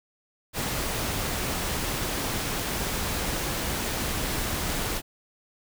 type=noise; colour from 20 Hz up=pink; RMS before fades=-29 dBFS; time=0.53-5.02 s; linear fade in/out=50 ms; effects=none